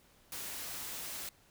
white noise, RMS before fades -42 dBFS, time 0.32-1.29 s, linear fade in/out 2 ms, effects pink hiss -65 dBFS RMS until 1.5 s

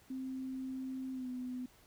sine tone with pitch glide, 261.6 to 251.5 Hz, C4 to B3, 0 to +32 cents, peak -38 dBFS, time 0.1-1.66 s, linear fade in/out 5 ms, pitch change -68 cents, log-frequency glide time 1.12-1.29 s, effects pink hiss -64 dBFS RMS until 1.86 s

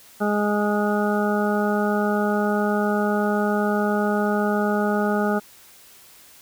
harmonic tone, 207.6 Hz, G#3, in tune, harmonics 1 / 2 / 3 / 4 / 6 / 7, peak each -22 / -25 / -27 / -28 / -30 / -30 dBFS, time 0.2-5.4 s, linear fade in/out 20 ms, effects white hiss -49 dBFS RMS until 6.41 s

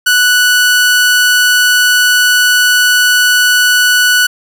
sawtooth tone, 1480 Hz, F#6, in tune, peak -3 dBFS, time 0.06-4.27 s, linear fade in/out 10 ms, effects none

